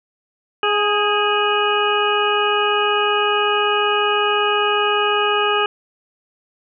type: harmonic tone with a mistuned harmonic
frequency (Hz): 415.8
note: G#4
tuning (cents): +2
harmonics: 1 / 2 / 3 / 4 / 6 / 7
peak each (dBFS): -20 / -23 / -20 / -25 / -25 / -23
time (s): 0.63-5.66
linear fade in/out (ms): 2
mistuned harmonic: 4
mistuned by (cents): -29
effects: none